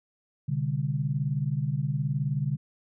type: tone cluster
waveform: sine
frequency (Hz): 126.9 / 145.9 / 199.9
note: B2 / D3 / G3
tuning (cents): +47 / -11 / +34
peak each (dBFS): -30 / -27 / -36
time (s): 0.48-2.57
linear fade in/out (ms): 10
effects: none